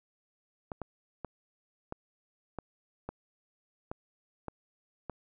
clicks, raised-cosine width 1 ms, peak -23 dBFS, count 9, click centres 0.718 / 0.817 / 1.247 / 1.924 / 2.587 / 3.09 / 3.915 / 4.483 / 5.097 s, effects none

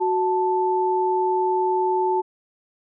sine tone pair together, 370 / 880 Hz, F#4 / A5, 0 / 0 cents, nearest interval octave + minor third, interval 1500 cents, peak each -21 dBFS, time 0-2.22 s, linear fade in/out 20 ms, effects none

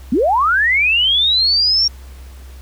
sine linear sweep, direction up, 205.4 to 5588 Hz, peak -11 dBFS, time 0.12-1.88 s, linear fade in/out 5 ms, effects added 65 Hz sine -33 dBFS peak until 2.61 s + pink hiss -46 dBFS RMS until 2.61 s

